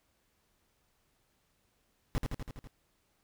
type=noise with echo; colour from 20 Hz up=brown; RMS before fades=-29 dBFS; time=2.15-2.18 s; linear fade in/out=0 ms; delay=82 ms; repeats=6; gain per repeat=-3 dB; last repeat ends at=2.672 s; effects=pink hiss -74 dBFS RMS until 3.23 s